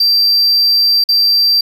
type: tone with dropouts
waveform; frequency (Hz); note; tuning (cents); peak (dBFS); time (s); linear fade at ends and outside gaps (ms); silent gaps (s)
triangle; 4699; D8; 0; -7; 0-1.61; 5; 1.04-1.088
effects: none